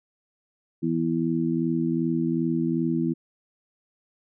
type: harmonic tone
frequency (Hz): 82.6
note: E2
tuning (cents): +4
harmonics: 2 / 3 / 4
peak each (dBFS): -27 / -26 / -26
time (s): 0.82-3.14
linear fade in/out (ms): 20
effects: none